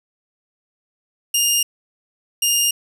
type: tone pair in turn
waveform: 15% pulse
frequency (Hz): 2823 / 2823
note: F7 / F7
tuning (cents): +18 / +18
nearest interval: unison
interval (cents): 0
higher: neither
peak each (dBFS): -8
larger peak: neither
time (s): 1.34-1.63 / 2.42-2.71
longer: neither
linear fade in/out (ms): 5
effects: none